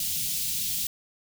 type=band-stop noise; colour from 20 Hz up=white; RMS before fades=-29 dBFS; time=0-0.87 s; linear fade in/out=2 ms; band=210 to 2900 Hz; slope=24 dB/octave; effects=none